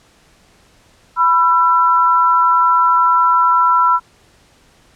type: tone pair together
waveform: sine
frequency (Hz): 990 / 1344.5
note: B5 / E6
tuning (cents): +4 / +34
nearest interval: perfect fourth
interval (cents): 530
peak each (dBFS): -12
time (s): 1.16-4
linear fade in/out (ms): 50
effects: pink hiss -51 dBFS RMS until 4.95 s + low-pass 9000 Hz 12 dB/octave